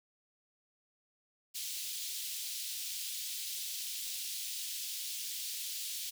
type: high-pass noise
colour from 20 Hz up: pink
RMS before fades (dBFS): -40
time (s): 1.54-6.11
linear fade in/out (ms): 20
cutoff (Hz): 3200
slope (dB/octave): 24
effects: none